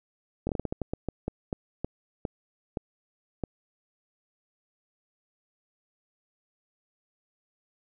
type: slowing click train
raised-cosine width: 2 ms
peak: -16 dBFS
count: 16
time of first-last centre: 0.47-3.437 s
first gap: 21 ms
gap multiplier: 1.28
effects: none